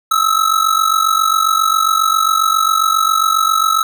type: ring-modulated tone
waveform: square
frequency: 1300 Hz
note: E6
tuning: 24 cents flat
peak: -9 dBFS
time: 0.11-3.83 s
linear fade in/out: 2 ms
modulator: 23.7 Hz
effects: none